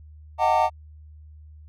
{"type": "tone cluster", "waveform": "triangle", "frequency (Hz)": [624, 733, 783, 900, 1175], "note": ["D#5", "F#5", "G5", "A5", "D6"], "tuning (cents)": [5, -16, -2, 39, 1], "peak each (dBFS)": [-23, -20, -26, -19, -28], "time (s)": [0.38, 0.7], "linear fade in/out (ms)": 50, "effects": ["added 76 Hz sine -43 dBFS peak until 1.68 s"]}